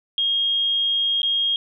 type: tone with dropouts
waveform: sine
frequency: 3250 Hz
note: G#7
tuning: 38 cents flat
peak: -18 dBFS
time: 0.18-1.56 s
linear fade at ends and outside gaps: 1 ms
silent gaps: 1.218-1.231 s
effects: none